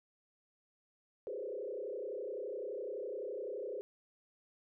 sine tone with frequency modulation, 461.3 Hz, A#4, 18 cents flat, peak -38 dBFS, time 1.27-3.81 s, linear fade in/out 0 ms, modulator 31.8 Hz, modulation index 2.5, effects none

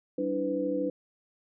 sine tone cluster, 192.8 / 290.3 / 323.4 / 501 Hz, G3 / D4 / E4 / B4, -28 / -20 / -33 / +25 cents, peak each -38 / -31 / -35 / -30 dBFS, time 0.18-0.9 s, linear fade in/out 5 ms, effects none

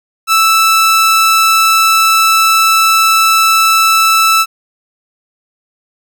sawtooth tone, 1318.5 Hz, E6, in tune, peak -3 dBFS, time 0.27-4.46 s, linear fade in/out 50 ms, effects none

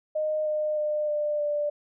sine tone with pitch steps, 616 / 609.3 / 602.6 / 596 / 589.5 Hz, D#5 / D#5 / D5 / D5 / D5, -17 / -36 / +44 / +25 / +6 cents, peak -24 dBFS, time 0.15-1.7 s, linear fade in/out 10 ms, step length 310 ms, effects none

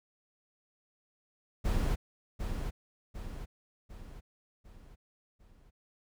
brown noise with echo, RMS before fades -29 dBFS, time 1.64-1.96 s, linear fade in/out 20 ms, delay 750 ms, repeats 5, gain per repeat -6 dB, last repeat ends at 5.71 s, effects none

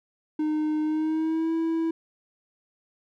triangle tone with pitch glide, 306.8 to 326.9 Hz, D#4 to E4, -24 to -14 cents, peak -21 dBFS, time 0.39-1.91 s, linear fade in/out 5 ms, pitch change +110 cents, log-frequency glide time 0.82-1.53 s, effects none

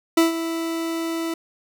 40% pulse tone with ADSR envelope, 329.6 Hz, E4, in tune, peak -11 dBFS, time 0.17-1.34 s, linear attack 6 ms, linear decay 140 ms, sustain -12 dB, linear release 4 ms, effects none

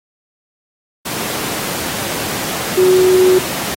sine tone in noise, 370 Hz, F#4, in tune, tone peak -7 dBFS, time 2.77-3.39 s, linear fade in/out 10 ms, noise pink, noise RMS -21 dBFS, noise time 1.05-3.75 s, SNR +11 dB, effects high-pass 150 Hz 12 dB/octave + AAC 48 kbps

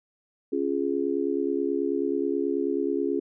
sine chord, Db major, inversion none, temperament just, 277.2 / 346.5 / 415.8 Hz, Db4 / F4 / Ab4, 0 / -14 / +2 cents, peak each -28 dBFS, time 0.52-3.2 s, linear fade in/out 10 ms, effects none

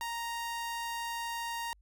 sawtooth tone, 932.3 Hz, A#5, in tune, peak -31 dBFS, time 0.01-1.73 s, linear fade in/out 0 ms, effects added 50 Hz sine -60 dBFS peak until 1.81 s

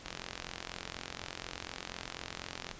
click train, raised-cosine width 0.2 ms, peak -21 dBFS, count 118, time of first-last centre 0.06-2.713 s, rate 44.1 Hz, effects pink hiss -51 dBFS RMS until 2.79 s + resampled to 16000 Hz

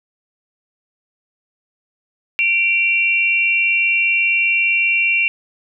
sine tone pair together, 2349 / 2744 Hz, D7 / F7, 0 / -31 cents, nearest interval minor third, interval 269 cents, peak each -16 dBFS, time 2.39-5.28 s, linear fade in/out 0 ms, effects none

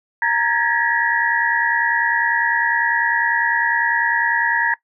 sine tone cluster, 930 / 1649 / 1719 / 1909 Hz, A#5 / G#6 / A6 / A#6, -4 / -13 / -41 / +41 cents, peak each -21 dBFS, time 0.22-4.74 s, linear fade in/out 2 ms, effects noise-tail reverb RT60 0.1 s tail -19 dB re dry

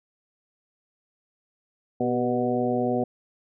harmonic tone with a mistuned harmonic, 122.8 Hz, B2, 9 cents flat, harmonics 1 / 2 / 3 / 4 / 5 / 6, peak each -34 / -26 / -29 / -28 / -31 / -30 dBFS, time 2-3.04 s, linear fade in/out 5 ms, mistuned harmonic 3, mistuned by +47 cents, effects none

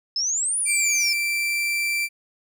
sine exponential two-way sweep, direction up then down, 5100 to 10000 to 5100 Hz, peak -21 dBFS, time 0.16-1.13 s, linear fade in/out 2 ms, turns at 0.59 s
40% pulse tone, 2346 Hz, D7, 2 cents flat, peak -21 dBFS, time 0.65-2.09 s, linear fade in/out 50 ms
effects none

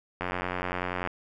click train, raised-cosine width 0.5 ms, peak -15 dBFS, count 79, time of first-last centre 0.21-1.074 s, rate 90.3 Hz, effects none

